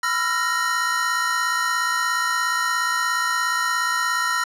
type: tone cluster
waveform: square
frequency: 995 / 1341 / 1398 / 1863 Hz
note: B5 / E6 / F6 / A#6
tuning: +13 / +29 / +1 / -2 cents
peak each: -29 / -25 / -28 / -25 dBFS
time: 0.03-4.44 s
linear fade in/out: 5 ms
effects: low-pass 11000 Hz 12 dB/octave